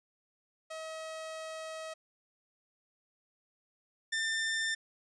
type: tone pair in turn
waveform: sawtooth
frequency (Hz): 638 / 1793.1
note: D#5 / A6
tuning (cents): +43 / +32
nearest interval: octave + tritone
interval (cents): 1789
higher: second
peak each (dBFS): -36 / -27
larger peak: second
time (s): 0.7-1.94 / 4.12-4.75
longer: first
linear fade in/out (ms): 10
effects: resampled to 22050 Hz